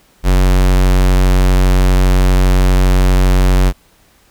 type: tone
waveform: square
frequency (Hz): 46.25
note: F#1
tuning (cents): 0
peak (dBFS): -8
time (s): 0.23-3.73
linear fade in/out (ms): 50
effects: pink hiss -51 dBFS RMS until 4.3 s